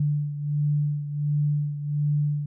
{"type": "beating tone pair", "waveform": "sine", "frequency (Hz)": [146.83, 148.23], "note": ["D3", "D3"], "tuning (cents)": [0, 16], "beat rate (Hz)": 1.4, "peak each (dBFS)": [-23, -29], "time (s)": [0, 2.46], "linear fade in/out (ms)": 5, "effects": []}